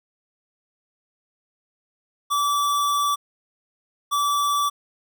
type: tone pair in turn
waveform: square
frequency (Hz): 1156 / 1156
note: D6 / D6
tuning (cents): -28 / -28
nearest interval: unison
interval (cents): 0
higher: neither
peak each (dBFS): -20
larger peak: neither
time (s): 2.3-3.16 / 4.11-4.7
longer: first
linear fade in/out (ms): 20
effects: none